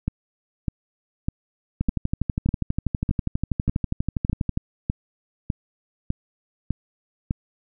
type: two click trains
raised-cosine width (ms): 5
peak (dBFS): -10 / -10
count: 13 / 35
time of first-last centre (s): 0.08-7.309 / 1.81-4.574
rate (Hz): 1.66 / 12.3
effects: none